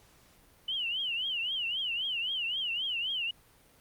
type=tone with vibrato; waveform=sine; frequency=2960 Hz; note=F#7; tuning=in tune; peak=-30 dBFS; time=0.68-3.31 s; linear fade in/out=5 ms; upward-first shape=triangle; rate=3.8 Hz; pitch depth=190 cents each way; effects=pink hiss -61 dBFS RMS until 3.8 s + Opus 48 kbps